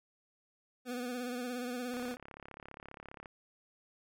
25% pulse tone with vibrato, 246.9 Hz, B3, in tune, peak -33 dBFS, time 0.85-2.17 s, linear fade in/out 50 ms, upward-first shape sine, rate 17 Hz, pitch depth 45 cents each way
click train, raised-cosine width 0.5 ms, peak -32 dBFS, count 47, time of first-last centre 1.94-3.258 s, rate 34.9 Hz
effects none

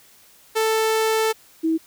sawtooth / sine tone pair in turn, 441.4 / 322.9 Hz, A4 / E4, +5 / -36 cents, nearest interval perfect fourth, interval 541 cents, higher first, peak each -14 / -17 dBFS, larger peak first, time 0.55-1.33 / 1.63-1.78 s, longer first, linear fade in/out 20 ms, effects white hiss -52 dBFS RMS until 1.86 s

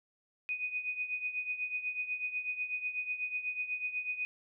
sine tone with tremolo, 2489 Hz, D#7, in tune, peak -30 dBFS, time 0.49-4.25 s, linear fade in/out 0 ms, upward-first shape triangle, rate 8.1 Hz, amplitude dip 80%, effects none

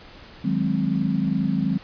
sine chord, Ab dominant seventh, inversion second, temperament equal, 155.56 / 185 / 207.7 / 261.6 Hz, Eb3 / Gb3 / Ab3 / C4, 0 / 0 / 0 / 0 cents, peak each -27 / -24 / -25 / -26 dBFS, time 0.44-1.78 s, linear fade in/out 10 ms, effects pink hiss -45 dBFS RMS until 1.83 s + resampled to 11025 Hz

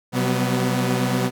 sawtooth tone cluster, 127.5 / 179.9 / 189.7 / 246.8 Hz, C3 / F#3 / F#3 / B3, -44 / -48 / +43 / -1 cents, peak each -19 / -28 / -21 / -20 dBFS, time 0.12-1.31 s, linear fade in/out 50 ms, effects none

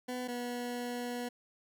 20% pulse tone pair in turn, 250 / 243.3 Hz, B3 / B3, +21 / -26 cents, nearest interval unison, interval 47 cents, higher first, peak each -31 / -31 dBFS, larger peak neither, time 0.08-0.28 / 0.28-1.29 s, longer second, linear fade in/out 10 ms, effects none

